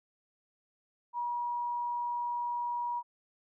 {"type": "tone", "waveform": "sine", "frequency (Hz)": 960, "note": "B5", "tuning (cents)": -49, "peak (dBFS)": -31, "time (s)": [1.13, 3.03], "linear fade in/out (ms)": 50, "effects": []}